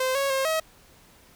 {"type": "tone with pitch steps", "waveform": "sawtooth", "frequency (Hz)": [518, 552, 535, 638], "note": ["C5", "C#5", "C5", "D#5"], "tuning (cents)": [-17, -7, 38, 43], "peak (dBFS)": -19, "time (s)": [0, 0.6], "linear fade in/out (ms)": 5, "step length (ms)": 150, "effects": ["pink hiss -55 dBFS RMS until 1.35 s"]}